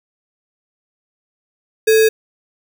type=tone with sample-and-hold; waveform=sine; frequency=440.4 Hz; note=A4; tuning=2 cents sharp; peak=-8 dBFS; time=1.87-2.09 s; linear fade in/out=10 ms; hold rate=2100 Hz; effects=none